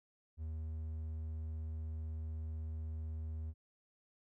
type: tone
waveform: triangle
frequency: 79 Hz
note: D#2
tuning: 27 cents sharp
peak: -37 dBFS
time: 0.37-3.54 s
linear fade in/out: 50 ms
effects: none